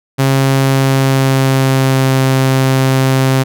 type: tone with pitch glide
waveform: sawtooth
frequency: 135.1 to 132.55 Hz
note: C#3 to C3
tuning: -44 to +23 cents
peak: -5 dBFS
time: 0.18-3.44 s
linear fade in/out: 20 ms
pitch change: -33 cents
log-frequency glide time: 0.62-2.2 s
effects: none